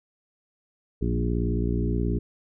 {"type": "harmonic tone with a mistuned harmonic", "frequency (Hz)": 58.7, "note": "A#1", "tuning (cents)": 13, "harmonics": [1, 2, 3, 4, 5, 6, 7], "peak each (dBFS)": [-26, -29, -31, -32, -33, -34, -34], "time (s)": [1.01, 2.19], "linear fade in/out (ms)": 10, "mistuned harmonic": 3, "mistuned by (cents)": 29, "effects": []}